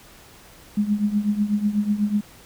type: tone with tremolo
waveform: sine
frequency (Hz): 207.7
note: G#3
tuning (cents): 0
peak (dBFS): -15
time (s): 0.77-2.21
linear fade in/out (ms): 5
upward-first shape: triangle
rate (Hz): 8.1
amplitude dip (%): 85
effects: pink hiss -48 dBFS RMS until 2.45 s